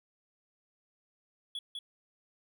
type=tone with echo; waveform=triangle; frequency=3377 Hz; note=G#7; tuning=28 cents sharp; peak=-34 dBFS; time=1.55-1.59 s; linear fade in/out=2 ms; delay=200 ms; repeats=1; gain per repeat=-2 dB; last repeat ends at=1.79 s; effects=none